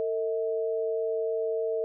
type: tone pair together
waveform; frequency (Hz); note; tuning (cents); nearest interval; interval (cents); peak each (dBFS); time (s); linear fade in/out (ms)
sine; 451.6 / 638.7; A4 / D#5; +45 / +45; tritone; 600; -27 / -32; 0-1.84; 0
effects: none